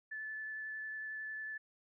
sine tone with vibrato, 1741 Hz, A6, 19 cents flat, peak -40 dBFS, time 0.11-1.58 s, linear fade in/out 10 ms, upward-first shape sine, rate 11 Hz, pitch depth 9 cents each way, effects none

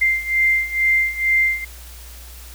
sine beating tone pair, 2091 / 2093.2 Hz, C7 / C7, -2 / 0 cents, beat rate 2.2 Hz, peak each -20 / -17 dBFS, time 0.01-1.65 s, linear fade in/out 10 ms, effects added 60 Hz sine -37 dBFS peak until 2.54 s + white hiss -42 dBFS RMS until 2.54 s

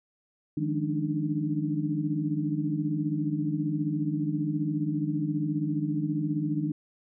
sine tone cluster, 154.3 / 173.1 / 206.4 / 288 / 302.8 Hz, D#3 / F3 / G#3 / D4 / D#4, -14 / -15 / -10 / -34 / -47 cents, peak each -30 / -37 / -37 / -33 / -30 dBFS, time 0.57-6.72 s, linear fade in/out 5 ms, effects none

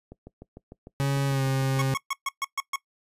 click train, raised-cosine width 2 ms, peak -29 dBFS, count 13, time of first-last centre 0.12-1.922 s, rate 6.66 Hz
40% pulse tone with pitch glide, 138.59 to 134.02 Hz, C#3 to C3, 0 to +42 cents, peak -22 dBFS, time 1-1.94 s, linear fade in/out 0 ms, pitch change -58 cents, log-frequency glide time 1.27-1.43 s
25% pulse tone bursts, 1099 Hz, C#6, 15 cents flat, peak -22 dBFS, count 7, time 1.79-2.759 s, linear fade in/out 2 ms, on 27 ms, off 130 ms
effects noise-tail reverb RT60 0.1 s tail -20 dB re dry + resampled to 32000 Hz

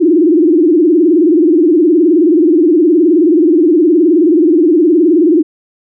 sine tone with vibrato, 328.4 Hz, E4, 6 cents flat, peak -5 dBFS, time 0-5.43 s, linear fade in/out 20 ms, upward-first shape sine, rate 19 Hz, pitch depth 180 cents each way, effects none

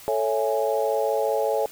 sine chord, A major seventh, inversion none, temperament equal, 440 / 554.4 / 659.3 / 830.6 Hz, A4 / C#5 / E5 / G#5, 0 / 0 / 0 / 0 cents, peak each -25 / -25 / -28 / -28 dBFS, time 0.08-1.66 s, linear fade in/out 0 ms, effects white hiss -45 dBFS RMS until 1.71 s

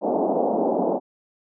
white band-pass noise, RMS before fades -22 dBFS, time 0.01-1 s, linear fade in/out 50 ms, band 200 to 800 Hz, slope 48 dB/octave, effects none

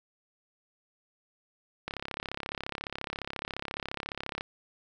click train, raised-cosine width 0.3 ms, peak -18 dBFS, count 88, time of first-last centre 1.88-4.409 s, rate 34.4 Hz, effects none

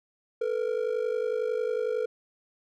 triangle ring-modulated tone, 466.2 Hz, A#4, in tune, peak -21 dBFS, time 0.41-2.06 s, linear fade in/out 5 ms, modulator 25.5 Hz, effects none

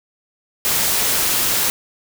white noise, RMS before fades -18 dBFS, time 0.65-1.7 s, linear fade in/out 0 ms, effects none

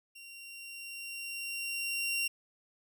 sawtooth tone with level ramp, 2758 Hz, F7, 22 cents flat, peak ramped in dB -45 to -26 dBFS, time 0.15-2.28 s, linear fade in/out 10 ms, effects none

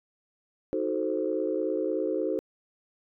sine chord, D# diminished seventh, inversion none, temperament equal with one note detuned, 313.5 / 370 / 440 / 523.3 Hz, D#4 / F#4 / A4 / C5, +13 / 0 / 0 / 0 cents, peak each -31 dBFS, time 0.73-2.39 s, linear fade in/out 0 ms, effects tanh soft clip ceiling -15 dBFS

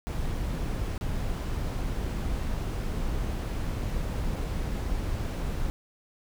brown noise with dropouts, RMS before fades -30 dBFS, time 0.07-5.7 s, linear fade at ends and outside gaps 0 ms, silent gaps 0.979-1.011 / 2.429-2.433 s, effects none

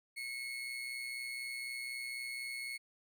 35% pulse tone with amplitude modulation, 2185 Hz, C#7, 26 cents flat, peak -36 dBFS, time 0.16-2.78 s, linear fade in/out 20 ms, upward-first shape sine, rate 124 Hz, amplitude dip 45%, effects none

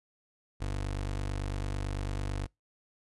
25% pulse tone, 49 Hz, G1, in tune, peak -28 dBFS, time 0.6-2.47 s, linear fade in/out 20 ms, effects noise-tail reverb RT60 0.2 s tail -26 dB re dry + resampled to 24000 Hz

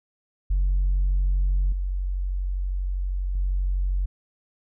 sine tone with level steps, 46.25 Hz, F#1, in tune, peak -17 / -23 / -20 dBFS, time 0.5-4.06 s, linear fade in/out 10 ms, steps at 1.72 / 3.35 s, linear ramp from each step 2 ms, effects tanh soft clip ceiling -16 dBFS

